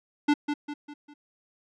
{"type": "tone with echo", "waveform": "square", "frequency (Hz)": 293.1, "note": "D4", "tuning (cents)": -3, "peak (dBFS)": -19, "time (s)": [0.28, 0.34], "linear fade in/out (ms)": 10, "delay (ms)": 200, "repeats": 4, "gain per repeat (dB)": -7, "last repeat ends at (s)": 1.14, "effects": ["low-pass 4000 Hz 12 dB/octave"]}